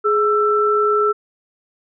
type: tone pair together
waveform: sine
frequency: 419.2 / 1331 Hz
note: G#4 / E6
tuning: +16 / +16 cents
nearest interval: octave + minor sixth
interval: 2000 cents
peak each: -16 dBFS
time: 0.04-1.13 s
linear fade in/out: 20 ms
effects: none